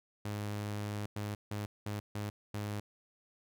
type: tone bursts at uneven times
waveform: sawtooth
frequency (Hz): 103.83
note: G#2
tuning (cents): 0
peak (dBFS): -32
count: 6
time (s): 0.25-1.06 / 1.16-1.35 / 1.51-1.66 / 1.86-2 / 2.15-2.3 / 2.54-2.8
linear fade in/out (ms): 5
effects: none